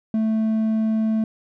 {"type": "tone with hard clipping", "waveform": "sine", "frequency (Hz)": 220, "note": "A3", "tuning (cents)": 0, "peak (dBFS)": -19, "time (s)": [0.14, 1.24], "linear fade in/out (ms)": 2, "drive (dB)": 3, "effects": []}